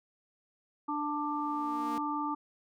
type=harmonic tone; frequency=295.5 Hz; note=D4; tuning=11 cents sharp; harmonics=1 / 3 / 4; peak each=-35 / -35 / -35 dBFS; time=0.88-2.35 s; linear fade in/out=10 ms
type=tone with exponential growth; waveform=sawtooth; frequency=233.1 Hz; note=A#3; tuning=in tune; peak=-34 dBFS; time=0.92-1.98 s; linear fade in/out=0 ms; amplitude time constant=230 ms
effects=none